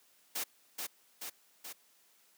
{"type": "noise with echo", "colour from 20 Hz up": "white", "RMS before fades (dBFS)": -36, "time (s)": [0.35, 0.44], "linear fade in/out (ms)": 10, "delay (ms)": 430, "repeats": 3, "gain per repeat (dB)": -3, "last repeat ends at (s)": 1.73, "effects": ["white hiss -67 dBFS RMS until 2.37 s", "high-pass 200 Hz 12 dB/octave"]}